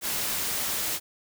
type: noise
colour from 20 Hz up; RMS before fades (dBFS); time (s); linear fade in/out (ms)
white; -29; 0.01-1; 50
effects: none